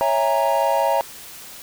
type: chord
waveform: triangle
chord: A# half-diminished seventh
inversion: first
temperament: equal with one note detuned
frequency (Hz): 554.4 / 659.3 / 815.9 / 932.3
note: C#5 / E5 / G#5 / A#5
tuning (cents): 0 / 0 / -31 / 0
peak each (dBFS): -20 / -20 / -22 / -19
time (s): 0.01-1.01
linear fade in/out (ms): 0
effects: white hiss -39 dBFS RMS until 1.62 s